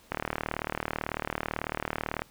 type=click train; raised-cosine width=0.5 ms; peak=-14 dBFS; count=81; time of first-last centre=0.12-2.22 s; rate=38.1 Hz; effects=pink hiss -58 dBFS RMS until 2.3 s